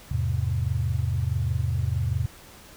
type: chord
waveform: sine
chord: E augmented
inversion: none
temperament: equal with one note detuned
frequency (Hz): 82.41 / 103.83 / 128.64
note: E2 / G#2 / B#2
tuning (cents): 0 / 0 / -29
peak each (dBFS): -27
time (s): 0.11-2.26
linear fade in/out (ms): 5
effects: pink hiss -48 dBFS RMS until 2.76 s